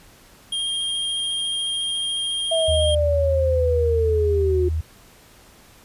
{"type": "tone with vibrato", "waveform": "square", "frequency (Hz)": 3220, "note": "G7", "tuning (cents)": 46, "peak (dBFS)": -23, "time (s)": [0.52, 2.95], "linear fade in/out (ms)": 5, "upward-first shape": "square", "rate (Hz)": 14, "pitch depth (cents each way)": 9}
{"type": "linear sweep", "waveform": "sine", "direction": "down", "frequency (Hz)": [659.3, 355.6], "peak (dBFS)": -18, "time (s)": [2.51, 4.69], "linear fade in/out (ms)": 10}
{"type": "tone", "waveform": "sine", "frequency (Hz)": 79.3, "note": "D#2", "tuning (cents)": 33, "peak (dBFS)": -20, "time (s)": [2.68, 4.81], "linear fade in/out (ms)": 5}
{"effects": ["pink hiss -50 dBFS RMS until 5.84 s", "resampled to 32000 Hz"]}